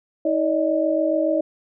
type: tone cluster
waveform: sine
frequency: 319.1 / 576 / 623 Hz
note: D#4 / D5 / D#5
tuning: +44 / -34 / +2 cents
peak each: -22 dBFS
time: 0.25-1.41 s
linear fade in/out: 5 ms
effects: none